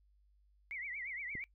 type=tone with vibrato; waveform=sine; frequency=2114 Hz; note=C7; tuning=17 cents sharp; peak=-40 dBFS; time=0.71-1.44 s; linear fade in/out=0 ms; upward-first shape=triangle; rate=8.6 Hz; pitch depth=190 cents each way
type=click; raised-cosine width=3 ms; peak=-34 dBFS; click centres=1.353 s
effects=noise-tail reverb RT60 0.1 s tail -22 dB re dry + added 50 Hz sine -66 dBFS peak until 1.54 s

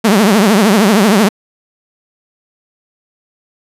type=tone with vibrato; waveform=sawtooth; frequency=207.7 Hz; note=G#3; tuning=in tune; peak=-3 dBFS; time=0.04-1.29 s; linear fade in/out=10 ms; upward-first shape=triangle; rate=13 Hz; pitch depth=220 cents each way; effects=resampled to 32000 Hz

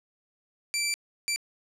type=tone bursts at uneven times; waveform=15% pulse; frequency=2339 Hz; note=D7; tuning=8 cents flat; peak=-19 dBFS; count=2; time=0.74-0.94 / 1.28-1.36 s; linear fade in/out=0 ms; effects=low-pass 11000 Hz 12 dB/octave

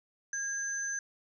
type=tone pair together; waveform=sine; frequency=1629 / 6141 Hz; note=G#6 / G8; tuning=-34 / -37 cents; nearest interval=octave + major seventh; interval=2297 cents; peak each=-35 / -35 dBFS; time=0.33-0.99 s; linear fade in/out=2 ms; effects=none

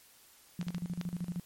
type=tone with tremolo; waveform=sine; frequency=175.3 Hz; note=F3; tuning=7 cents sharp; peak=-32 dBFS; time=0.59-1.4 s; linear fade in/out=2 ms; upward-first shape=square; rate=13 Hz; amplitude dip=80%
type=clicks; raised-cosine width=0.2 ms; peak=-25 dBFS; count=4; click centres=0.613 / 0.684 / 0.747 / 1.013 s
effects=white hiss -60 dBFS RMS until 1.45 s + MP3 64 kbps

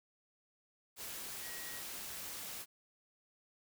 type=tone in noise; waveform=sine; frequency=1900 Hz; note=A#6; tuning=33 cents sharp; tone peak=-51 dBFS; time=1.4-1.84 s; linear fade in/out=50 ms; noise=white; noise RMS=-45 dBFS; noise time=0.96-2.66 s; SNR=-9 dB; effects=none

